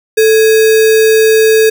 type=tone with sample-and-hold; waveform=sine; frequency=440 Hz; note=A4; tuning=in tune; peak=-4 dBFS; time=0.17-1.7 s; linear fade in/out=10 ms; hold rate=2100 Hz; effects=none